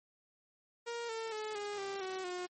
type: tone with pitch steps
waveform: sawtooth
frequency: 470 / 449.6 / 430 / 411.3 / 393.4 / 376.3 / 359.9 Hz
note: A#4 / A4 / A4 / G#4 / G4 / F#4 / F#4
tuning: +14 / +37 / -40 / -17 / +6 / +29 / -48 cents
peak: -34 dBFS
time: 0.86-2.47 s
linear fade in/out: 20 ms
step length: 230 ms
effects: MP3 32 kbps